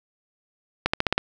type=accelerating click train; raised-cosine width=0.3 ms; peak=-4 dBFS; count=6; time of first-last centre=0.86-1.18 s; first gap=75 ms; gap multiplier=0.92; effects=none